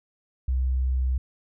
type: tone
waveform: sine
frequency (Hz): 64.2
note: C2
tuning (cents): -32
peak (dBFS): -21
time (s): 0.48-1.18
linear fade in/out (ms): 5
effects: none